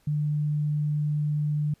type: tone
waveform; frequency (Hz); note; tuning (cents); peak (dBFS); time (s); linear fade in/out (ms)
sine; 149.2; D3; +28; -23; 0.07-1.74; 5
effects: pink hiss -65 dBFS RMS until 1.8 s + resampled to 32000 Hz